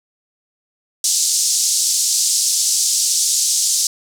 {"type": "band-pass noise", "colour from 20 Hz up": "white", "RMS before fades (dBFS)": -17, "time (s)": [1.04, 3.87], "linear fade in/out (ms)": 2, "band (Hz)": [4900, 8300], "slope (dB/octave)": 24, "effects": []}